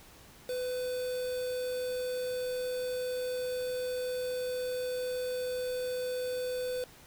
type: tone with quantisation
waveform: triangle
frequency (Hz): 502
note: B4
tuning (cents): +28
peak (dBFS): -30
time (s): 0.49-6.84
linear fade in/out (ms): 2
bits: 7
effects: pink hiss -55 dBFS RMS until 7.06 s